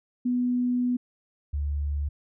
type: tone pair in turn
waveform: sine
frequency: 246.9 / 72.35 Hz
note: B3 / D2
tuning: 0 / -25 cents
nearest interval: octave + major sixth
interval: 2125 cents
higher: first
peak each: -22 / -25 dBFS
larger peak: first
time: 0.25-0.97 / 1.53-2.09 s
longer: first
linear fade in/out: 10 ms
effects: none